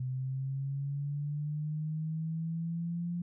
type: linear sweep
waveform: sine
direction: up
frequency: 127.7 to 174.61 Hz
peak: -32 dBFS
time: 0-3.22 s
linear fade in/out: 5 ms
effects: none